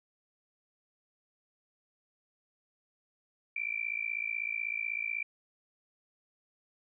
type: tone with amplitude modulation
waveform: sine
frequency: 2349 Hz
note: D7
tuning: in tune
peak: -28 dBFS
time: 3.56-5.23 s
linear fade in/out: 5 ms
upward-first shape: sine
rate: 56.1 Hz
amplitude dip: 95%
effects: none